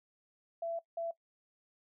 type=tone bursts at uneven times; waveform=sine; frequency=670 Hz; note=E5; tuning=28 cents sharp; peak=-34 dBFS; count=2; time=0.62-0.79 / 0.97-1.11 s; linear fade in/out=5 ms; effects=noise-tail reverb RT60 0.1 s tail -18 dB re dry